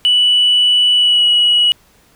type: tone with pitch glide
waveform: sine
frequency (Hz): 2960 to 2921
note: F#7 to F#7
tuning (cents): 0 to -23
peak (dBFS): -7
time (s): 0.05-1.72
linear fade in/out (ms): 0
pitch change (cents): -23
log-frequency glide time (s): 0.95-1.27
effects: tanh soft clip ceiling -5 dBFS + pink hiss -51 dBFS RMS until 2.15 s